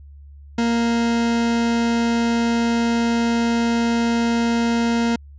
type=tone; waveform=40% pulse; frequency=233.1 Hz; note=A#3; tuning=in tune; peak=-16 dBFS; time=0.58-5.16 s; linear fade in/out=5 ms; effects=added 71 Hz sine -39 dBFS peak until 5.38 s + resampled to 16000 Hz